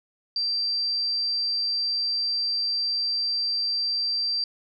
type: tone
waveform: sine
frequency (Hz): 4699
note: D8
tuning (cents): 0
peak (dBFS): -23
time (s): 0.36-4.44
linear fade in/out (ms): 2
effects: none